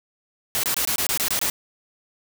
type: noise bursts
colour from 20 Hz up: white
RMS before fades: -23 dBFS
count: 9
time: 0.55-1.499 s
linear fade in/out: 0 ms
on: 85 ms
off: 23 ms
effects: none